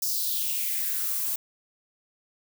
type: noise with high-pass filter sweep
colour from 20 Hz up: violet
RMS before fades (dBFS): -28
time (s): 0.02-1.36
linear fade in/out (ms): 5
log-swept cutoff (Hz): 5500 to 840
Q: 3.8
effects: none